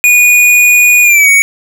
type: tone with pitch glide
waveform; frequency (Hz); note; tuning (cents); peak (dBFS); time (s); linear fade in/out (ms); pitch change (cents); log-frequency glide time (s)
square; 2457 to 2240; D#7 to C#7; -22 to +18; -4; 0.04-1.42; 0; -160; 1.03-1.28
effects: none